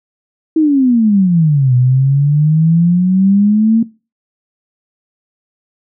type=exponential two-way sweep; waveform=sine; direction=down then up; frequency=324.8 to 123.47 to 230.1 Hz; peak=-7 dBFS; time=0.56-3.83 s; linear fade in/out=5 ms; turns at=1.75 s; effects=noise-tail reverb RT60 0.3 s tail -20 dB re dry

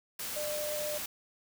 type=tone in noise; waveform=sine; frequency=599 Hz; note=D5; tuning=34 cents sharp; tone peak=-34 dBFS; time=0.36-0.98 s; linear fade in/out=5 ms; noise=white; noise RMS=-38 dBFS; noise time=0.19-1.06 s; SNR=+1 dB; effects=none

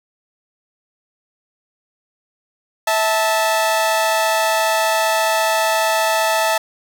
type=tone pair together; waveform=sawtooth; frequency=651.3 / 880 Hz; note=E5 / A5; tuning=-21 / 0 cents; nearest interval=perfect fourth; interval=521 cents; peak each=-14 dBFS; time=2.87-6.58 s; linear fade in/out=5 ms; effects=none

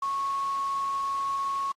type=tone in noise; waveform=sine; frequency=1101 Hz; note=C#6; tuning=12 cents flat; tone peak=-26 dBFS; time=0.02-1.72 s; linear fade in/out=5 ms; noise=white; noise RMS=-44 dBFS; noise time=0.02-1.72 s; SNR=+15 dB; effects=low-pass 6000 Hz 12 dB/octave + AAC 48 kbps

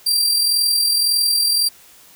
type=tone with amplitude modulation; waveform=sawtooth; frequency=4720 Hz; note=D8; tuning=8 cents sharp; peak=-10 dBFS; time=0.06-1.69 s; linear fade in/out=10 ms; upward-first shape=sine; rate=41.8 Hz; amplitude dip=40%; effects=white hiss -47 dBFS RMS until 2.15 s

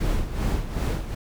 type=noise with tremolo; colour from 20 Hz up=brown; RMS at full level=-22 dBFS; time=0-1.15 s; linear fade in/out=10 ms; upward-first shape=sine; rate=2.6 Hz; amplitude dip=70%; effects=none

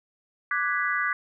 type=chord; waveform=sine; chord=G# half-diminished seventh; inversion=second; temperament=equal; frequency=1174.7 / 1480 / 1661.2 / 1975.5 Hz; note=D6 / F#6 / G#6 / B6; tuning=0 / 0 / 0 / 0 cents; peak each=-29 dBFS; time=0.51-1.13 s; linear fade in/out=2 ms; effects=none

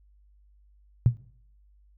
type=tone with exponential decay; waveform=sine; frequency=119.2 Hz; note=A#2; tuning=39 cents sharp; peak=-11 dBFS; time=1.06-1.17 s; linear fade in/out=0 ms; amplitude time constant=22 ms; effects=noise-tail reverb RT60 0.6 s tail -19 dB re dry + added 50 Hz sine -56 dBFS peak until 1.97 s

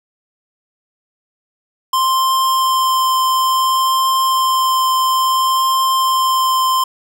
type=tone with vibrato; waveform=square; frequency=1046.5 Hz; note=C6; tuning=in tune; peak=-13 dBFS; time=1.93-6.84 s; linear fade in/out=5 ms; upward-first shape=triangle; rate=0.58 Hz; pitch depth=9 cents each way; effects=none

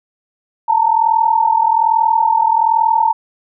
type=tone pair together; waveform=sine; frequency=882 / 923.2 Hz; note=A5 / A#5; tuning=+4 / -17 cents; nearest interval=minor second; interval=79 cents; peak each=-13 dBFS; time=0.68-3.13 s; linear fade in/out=10 ms; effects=none

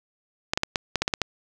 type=clicks; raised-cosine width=0.2 ms; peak=-5 dBFS; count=9; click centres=0.535 / 0.575 / 0.634 / 0.758 / 0.957 / 1.02 / 1.079 / 1.138 / 1.217 s; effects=none

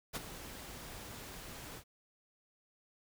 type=noise with ADSR envelope; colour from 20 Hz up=pink; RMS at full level=-36 dBFS; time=0.13-1.84 s; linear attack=30 ms; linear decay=24 ms; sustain=-12 dB; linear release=74 ms; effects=none

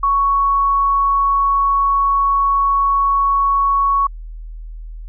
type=tone; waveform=sine; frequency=1113 Hz; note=C#6; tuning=7 cents sharp; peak=-12 dBFS; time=0.03-4.07 s; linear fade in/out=5 ms; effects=added 40 Hz sine -28 dBFS peak until 5.08 s

